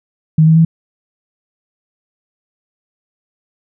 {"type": "tone with pitch steps", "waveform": "sine", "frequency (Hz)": [157.4, 160.34, 163.33], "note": ["D#3", "E3", "E3"], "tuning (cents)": [20, -48, -16], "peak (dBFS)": -5, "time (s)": [0.38, 0.65], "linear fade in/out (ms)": 5, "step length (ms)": 90, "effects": []}